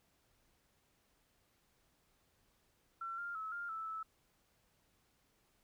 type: tone with pitch steps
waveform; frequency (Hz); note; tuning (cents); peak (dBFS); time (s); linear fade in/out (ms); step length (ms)
sine; 1350 / 1398 / 1298 / 1401 / 1316 / 1309; E6 / F6 / E6 / F6 / E6 / E6; +41 / +1 / -27 / +5 / -3 / -13; -40; 3.01-4.03; 5; 170
effects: pink hiss -75 dBFS RMS until 5.63 s